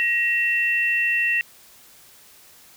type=tone pair together; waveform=sine; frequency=1893.3 / 2700 Hz; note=A#6 / E7; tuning=+26 / +41 cents; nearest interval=tritone; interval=615 cents; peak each=-21 dBFS; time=0-1.41 s; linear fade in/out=0 ms; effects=white hiss -50 dBFS RMS until 2.76 s